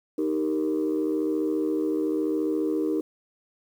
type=chord; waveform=sine; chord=Eb major; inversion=none; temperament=equal; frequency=311.1 / 392 / 466.2 Hz; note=Eb4 / G4 / Bb4; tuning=0 / 0 / 0 cents; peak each=-24 / -28 / -29 dBFS; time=0.18-3.01 s; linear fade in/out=5 ms; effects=tanh soft clip ceiling -17 dBFS + 9-bit